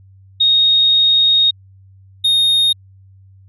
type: tone pair in turn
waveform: sine / triangle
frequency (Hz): 3729 / 3705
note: A#7 / A#7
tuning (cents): 0 / -11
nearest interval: unison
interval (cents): 11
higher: first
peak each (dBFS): -9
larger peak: neither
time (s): 0.4-1.51 / 2.24-2.73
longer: first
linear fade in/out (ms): 10
effects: added 96 Hz sine -42 dBFS peak until 3.48 s + resampled to 32000 Hz

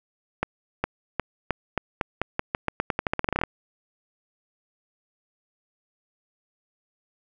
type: accelerating click train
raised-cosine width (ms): 0.5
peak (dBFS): -8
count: 23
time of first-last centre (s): 0.43-3.437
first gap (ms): 410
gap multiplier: 0.87
effects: none

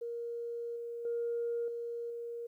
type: tone with level steps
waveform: sine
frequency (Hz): 470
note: A#4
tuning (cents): +14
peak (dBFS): -36 / -38 / -31 / -36 / -38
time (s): 0.01-2.47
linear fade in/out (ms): 10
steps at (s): 0.76 / 1.05 / 1.68 / 2.1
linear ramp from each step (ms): 2
effects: tanh soft clip ceiling -27 dBFS + 12-bit

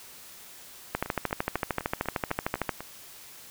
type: two click trains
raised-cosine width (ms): 0.5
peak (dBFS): -11 / -21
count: 24 / 8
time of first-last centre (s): 0.95-2.692 / 1.06-2.806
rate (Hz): 13.2 / 4.01
effects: white hiss -48 dBFS RMS until 3.5 s

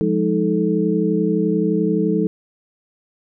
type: tone cluster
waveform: sine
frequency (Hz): 174.9 / 206.5 / 314.8 / 435.8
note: F3 / G#3 / D#4 / A4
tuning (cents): +3 / -10 / +20 / -17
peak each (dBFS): -21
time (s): 0.01-2.27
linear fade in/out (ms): 0
effects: none

